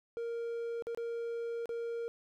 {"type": "tone with dropouts", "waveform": "triangle", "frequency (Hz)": 466.2, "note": "A#4", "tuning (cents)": 0, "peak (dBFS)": -33, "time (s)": [0.17, 2.08], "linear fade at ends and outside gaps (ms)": 0, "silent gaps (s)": [[0.823, 0.869], [0.948, 0.974], [1.657, 1.692]], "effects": []}